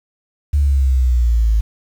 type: exponential sweep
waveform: sine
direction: down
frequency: 73.42 to 53 Hz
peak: -10 dBFS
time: 0.53-1.61 s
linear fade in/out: 10 ms
effects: tanh soft clip ceiling -6 dBFS + 7-bit